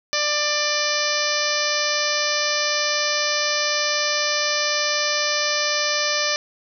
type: harmonic tone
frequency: 593 Hz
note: D5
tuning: 17 cents sharp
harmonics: 1 / 2 / 3 / 4 / 5 / 6 / 7 / 8 / 9 / 10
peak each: -27 / -29 / -27 / -28 / -32 / -32 / -30 / -28 / -28 / -28 dBFS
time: 0.13-6.36 s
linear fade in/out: 0 ms
effects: none